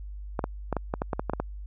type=clicks; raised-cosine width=1 ms; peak=-13 dBFS; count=11; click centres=0.392 / 0.441 / 0.727 / 0.767 / 0.939 / 1.019 / 1.132 / 1.195 / 1.297 / 1.335 / 1.4 s; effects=added 50 Hz sine -36 dBFS peak until 1.66 s